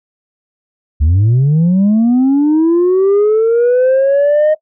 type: linear sweep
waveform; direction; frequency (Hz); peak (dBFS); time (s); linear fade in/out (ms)
sine; up; 69.3 to 622.3; -5; 1-4.55; 20
effects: noise-tail reverb RT60 0.1 s tail -19 dB re dry + tanh soft clip ceiling -6 dBFS